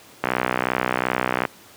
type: click train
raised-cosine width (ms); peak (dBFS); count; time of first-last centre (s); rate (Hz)
0.5; -4; 77; 0.24-1.452; 62.7
effects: pink hiss -47 dBFS RMS until 1.76 s + high-pass 150 Hz 12 dB/octave